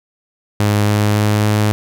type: tone with pitch steps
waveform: sawtooth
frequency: 103.83 / 104.49 / 105.16 / 105.83 Hz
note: G#2 / G#2 / G#2 / G#2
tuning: 0 / +11 / +22 / +33 cents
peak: -8 dBFS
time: 0.6-1.72 s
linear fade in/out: 0 ms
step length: 280 ms
effects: none